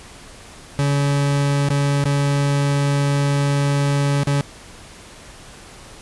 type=tone with dropouts; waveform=40% pulse; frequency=141.9 Hz; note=C#3; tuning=41 cents sharp; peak=-15 dBFS; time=0.79-4.41 s; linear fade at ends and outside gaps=0 ms; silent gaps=1.687-1.703 / 2.04-2.055 / 4.234-4.272 s; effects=pink hiss -41 dBFS RMS until 6.01 s + resampled to 24000 Hz